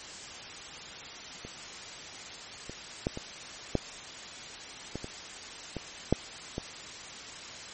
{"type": "clicks", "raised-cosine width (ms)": 2, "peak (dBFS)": [-28, -26, -14, -23, -11, -21, -24, -21, -8, -19], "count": 10, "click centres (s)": [1.45, 2.696, 3.069, 3.174, 3.753, 4.956, 5.044, 5.767, 6.126, 6.581], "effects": ["white hiss -43 dBFS RMS until 7.73 s", "MP3 32 kbps"]}